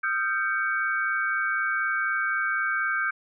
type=tone cluster; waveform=sine; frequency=1240 / 1364 / 1563 / 2250 Hz; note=D#6 / F6 / G6 / C#7; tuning=-6 / -41 / -6 / +25 cents; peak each=-32 / -32 / -25 / -33 dBFS; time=0.03-3.11 s; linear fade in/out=10 ms; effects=none